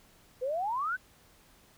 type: exponential sweep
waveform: sine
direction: up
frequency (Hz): 484.4 to 1567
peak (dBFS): -29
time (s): 0.41-0.97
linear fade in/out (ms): 20
effects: pink hiss -61 dBFS RMS until 1.77 s